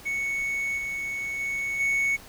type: tone with level steps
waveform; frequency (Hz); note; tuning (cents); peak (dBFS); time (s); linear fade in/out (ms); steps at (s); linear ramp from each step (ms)
triangle; 2217; C#7; 0; -24 / -27 / -25 / -20; 0.05-2.17; 20; 0.77 / 1.39 / 1.79; 20
effects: pink hiss -47 dBFS RMS until 2.28 s